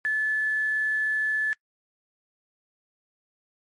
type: tone with quantisation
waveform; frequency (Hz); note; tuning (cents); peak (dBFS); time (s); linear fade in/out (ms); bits
sine; 1733; A6; -27; -22; 0.05-1.53; 0; 8
effects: noise-tail reverb RT60 0.1 s tail -25 dB re dry + MP3 48 kbps